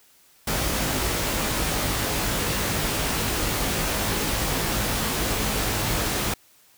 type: noise with comb filter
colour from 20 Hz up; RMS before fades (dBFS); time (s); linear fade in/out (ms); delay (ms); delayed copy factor
pink; -25; 0.47-6.34; 5; 19; +0.6
effects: white hiss -57 dBFS RMS until 6.77 s